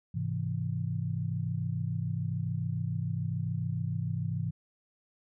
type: chord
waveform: sine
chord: Ab augmented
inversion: none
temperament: equal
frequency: 103.83 / 130.81 / 164.81 Hz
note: Ab2 / C3 / E3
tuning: 0 / 0 / 0 cents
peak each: -34 dBFS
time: 0.14-4.51 s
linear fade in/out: 10 ms
effects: none